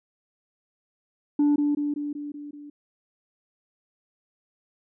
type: tone with echo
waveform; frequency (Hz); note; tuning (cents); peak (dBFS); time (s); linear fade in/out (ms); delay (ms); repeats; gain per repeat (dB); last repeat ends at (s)
sine; 292; D4; -10; -15; 1.39-1.56; 5; 190; 6; -4; 2.7
effects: tanh soft clip ceiling -16 dBFS